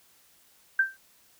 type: tone with exponential decay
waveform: sine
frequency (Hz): 1568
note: G6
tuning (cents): 0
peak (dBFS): -16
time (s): 0.79-0.97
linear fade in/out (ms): 5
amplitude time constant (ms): 37
effects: white hiss -61 dBFS RMS until 1.39 s